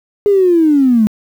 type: linear sweep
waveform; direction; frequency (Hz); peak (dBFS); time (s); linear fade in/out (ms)
triangle; down; 415.3 to 206.6; -3; 0.26-1.07; 0
effects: tanh soft clip ceiling -5 dBFS + 7-bit